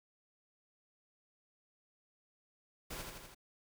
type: noise with echo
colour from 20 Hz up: pink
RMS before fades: -44 dBFS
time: 2.9-3.02 s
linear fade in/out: 10 ms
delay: 82 ms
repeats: 4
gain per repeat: -3 dB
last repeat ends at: 3.348 s
effects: none